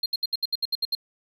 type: tone bursts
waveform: triangle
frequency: 4200 Hz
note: C8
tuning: 6 cents sharp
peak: -21 dBFS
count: 10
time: 0.03-0.951 s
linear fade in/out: 5 ms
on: 30 ms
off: 69 ms
effects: none